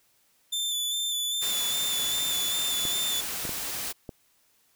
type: tone with vibrato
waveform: sawtooth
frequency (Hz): 3520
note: A7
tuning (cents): 0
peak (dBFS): -24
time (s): 0.52-3.21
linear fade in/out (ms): 10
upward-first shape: square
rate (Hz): 2.5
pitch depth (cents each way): 23
type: noise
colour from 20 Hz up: white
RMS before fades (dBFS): -33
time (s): 1.41-3.93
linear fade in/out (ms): 20
type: clicks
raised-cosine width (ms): 2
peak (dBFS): -23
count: 4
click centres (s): 2.853 / 3.452 / 3.493 / 4.092
effects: white hiss -66 dBFS RMS until 4.75 s